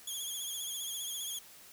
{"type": "tone with vibrato", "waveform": "15% pulse", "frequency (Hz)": 3308, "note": "G#7", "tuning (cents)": -8, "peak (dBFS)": -30, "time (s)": [0.07, 1.39], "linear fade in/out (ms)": 5, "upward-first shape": "triangle", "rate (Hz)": 15, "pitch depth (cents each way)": 75, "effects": ["white hiss -55 dBFS RMS until 1.72 s"]}